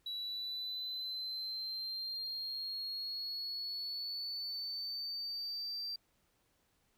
sine linear sweep, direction up, 3914 to 4699 Hz, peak -36 dBFS, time 0.06-5.96 s, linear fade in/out 5 ms, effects tanh soft clip ceiling -36 dBFS + pink hiss -75 dBFS RMS until 6.97 s

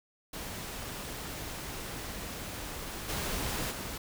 pink noise with level steps, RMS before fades -40 / -34 / -39 dBFS, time 0.33-3.98 s, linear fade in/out 5 ms, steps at 3.08 / 3.7 s, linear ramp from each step 20 ms, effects none

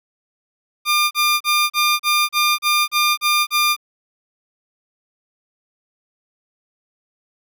15% pulse tone bursts, 1200 Hz, D6, 37 cents sharp, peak -8 dBFS, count 10, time 0.85-3.765 s, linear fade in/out 50 ms, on 260 ms, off 35 ms, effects none

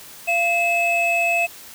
triangle tone pair together, 687 / 2594 Hz, F5 / E7, -29 / -28 cents, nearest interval octave + major seventh, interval 2301 cents, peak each -19 / -17 dBFS, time 0.27-1.47 s, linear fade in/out 20 ms, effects white hiss -41 dBFS RMS until 1.74 s

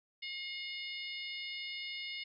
harmonic tone with a mistuned harmonic, 723 Hz, F#5, 40 cents flat, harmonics 3 / 4 / 5 / 6 / 7, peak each -43 / -45 / -47 / -49 / -50 dBFS, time 0.22-2.24 s, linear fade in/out 10 ms, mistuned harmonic 3, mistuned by -19 cents, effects none

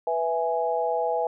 sine chord, E major, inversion second, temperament equal, 493.9 / 659.3 / 830.6 Hz, B4 / E5 / G#5, 0 / 0 / 0 cents, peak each -27 dBFS, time 0.07-1.27 s, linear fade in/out 2 ms, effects none

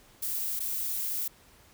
violet noise with dropouts, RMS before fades -32 dBFS, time 0.22-1.28 s, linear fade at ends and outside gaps 5 ms, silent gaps 0.594-0.602 s, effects pink hiss -58 dBFS RMS until 1.73 s

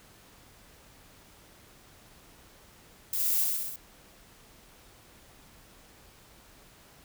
violet noise with echo, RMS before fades -30 dBFS, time 3.13-3.44 s, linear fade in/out 2 ms, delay 64 ms, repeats 5, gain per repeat -2 dB, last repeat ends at 3.76 s, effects pink hiss -56 dBFS RMS until 7.04 s

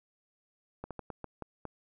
slowing click train, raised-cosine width 1 ms, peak -25 dBFS, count 7, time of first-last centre 0.84-1.653 s, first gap 67 ms, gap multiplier 1.28, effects none

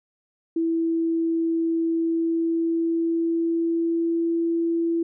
sine tone with pitch glide, 329.6 to 334.4 Hz, E4 to E4, 0 to +25 cents, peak -20 dBFS, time 0.56-5.03 s, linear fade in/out 5 ms, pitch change +25 cents, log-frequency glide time 1.85-4.33 s, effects none

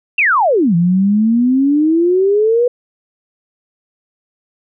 sine exponential two-way sweep, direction down then up, 2794 to 166.5 to 495.6 Hz, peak -9 dBFS, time 0.18-2.68 s, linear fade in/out 5 ms, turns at 0.75 s, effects none

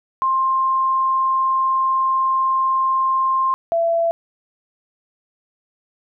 sine tone pair in turn, 1056 / 670.7 Hz, C6 / E5, +16 / +30 cents, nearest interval minor sixth, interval 786 cents, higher first, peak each -15 dBFS, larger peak neither, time 0.22-3.54 / 3.72-4.11 s, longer first, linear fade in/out 0 ms, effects none

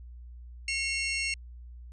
sawtooth tone pair together, 2175 / 2740 Hz, C#7 / F7, -33 / -34 cents, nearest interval major third, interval 399 cents, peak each -28 / -28 dBFS, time 0.68-1.34 s, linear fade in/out 2 ms, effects added 60 Hz sine -43 dBFS peak until 1.92 s + resampled to 22050 Hz

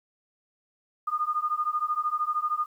sine beating tone pair, 1215 / 1228 Hz, D#6 / D#6, -42 / -23 cents, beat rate 13 Hz, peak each -28 dBFS, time 1.07-2.66 s, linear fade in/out 10 ms, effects 10-bit

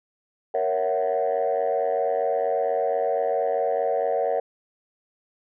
sine chord, F# dominant seventh, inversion first, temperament equal with one note detuned, 466.2 / 554.4 / 659.3 / 743.8 Hz, A#4 / C#5 / E5 / F#5, 0 / 0 / 0 / +9 cents, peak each -25 / -25 / -26 / -26 dBFS, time 0.54-4.4 s, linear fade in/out 5 ms, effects tanh soft clip ceiling -15 dBFS

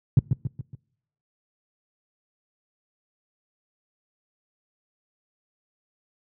sine tone with echo, 130 Hz, C3, 11 cents flat, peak -10 dBFS, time 0.17-0.19 s, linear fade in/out 2 ms, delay 140 ms, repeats 4, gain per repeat -6 dB, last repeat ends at 0.75 s, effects noise-tail reverb RT60 0.8 s tail -25 dB re dry + high-pass 60 Hz 12 dB/octave

